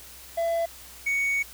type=tone pair in turn; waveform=triangle; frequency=671 / 2230 Hz; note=E5 / C#7; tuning=+31 / +10 cents; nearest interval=octave + major sixth; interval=2079 cents; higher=second; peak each=-21 dBFS; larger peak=neither; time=0.37-0.66 / 1.06-1.43 s; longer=second; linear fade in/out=10 ms; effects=added 62 Hz sine -53 dBFS peak until 1.53 s + white hiss -46 dBFS RMS until 1.53 s